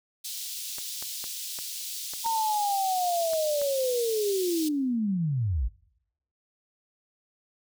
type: high-pass noise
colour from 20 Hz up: pink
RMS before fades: -36 dBFS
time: 0.24-4.69 s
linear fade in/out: 10 ms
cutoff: 3600 Hz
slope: 24 dB/octave
type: clicks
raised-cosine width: 0.5 ms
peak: -27 dBFS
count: 8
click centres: 0.784 / 1.025 / 1.241 / 1.588 / 2.136 / 2.262 / 3.334 / 3.616 s
type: linear sweep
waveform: sine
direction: down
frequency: 921 to 47.76 Hz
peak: -24 dBFS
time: 2.24-5.69 s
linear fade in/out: 20 ms
effects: noise-tail reverb RT60 0.8 s tail -23 dB re dry